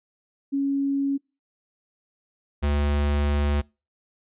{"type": "tone pair in turn", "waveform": ["sine", "square"], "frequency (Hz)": [277.2, 72.56], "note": ["C#4", "D2"], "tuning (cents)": [0, -20], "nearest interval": "octave + major seventh", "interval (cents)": 2320, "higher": "first", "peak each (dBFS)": -21, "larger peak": "neither", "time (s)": [[0.52, 1.18], [2.62, 3.62]], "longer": "second", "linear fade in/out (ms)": 20, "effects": ["noise-tail reverb RT60 0.3 s tail -26 dB re dry", "resampled to 8000 Hz"]}